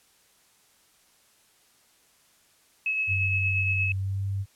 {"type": "tone with tremolo", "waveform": "sine", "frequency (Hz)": 2580, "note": "E7", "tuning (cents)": -38, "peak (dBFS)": -23, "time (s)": [2.86, 3.92], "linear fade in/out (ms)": 2, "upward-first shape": "sine", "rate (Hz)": 8.6, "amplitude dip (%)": 30}
{"type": "tone with pitch glide", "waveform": "sine", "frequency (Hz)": [96.1, 98.18], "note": ["G2", "G2"], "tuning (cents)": [-34, 3], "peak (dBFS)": -26, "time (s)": [3.07, 4.46], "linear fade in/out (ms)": 50, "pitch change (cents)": 37, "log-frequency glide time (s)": [3.97, 4.24]}
{"effects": ["white hiss -62 dBFS RMS until 4.55 s", "low-pass 12000 Hz 12 dB/octave"]}